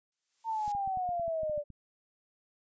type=noise with exponential growth; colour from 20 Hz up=blue; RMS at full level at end=-45 dBFS; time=0.12-0.72 s; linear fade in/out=2 ms; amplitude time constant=130 ms
type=exponential sweep; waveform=sine; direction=down; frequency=913 to 579 Hz; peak=-30 dBFS; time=0.44-1.64 s; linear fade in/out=50 ms
type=clicks; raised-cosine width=5 ms; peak=-36 dBFS; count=11; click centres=0.679 / 0.75 / 0.876 / 0.973 / 1.091 / 1.197 / 1.28 / 1.433 / 1.497 / 1.578 / 1.703 s
effects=resampled to 16000 Hz